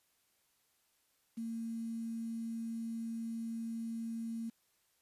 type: tone with quantisation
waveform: sine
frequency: 228.1 Hz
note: A#3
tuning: 37 cents flat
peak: -37 dBFS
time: 1.37-4.5 s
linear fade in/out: 10 ms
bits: 10
effects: white hiss -75 dBFS RMS until 5.01 s + resampled to 32000 Hz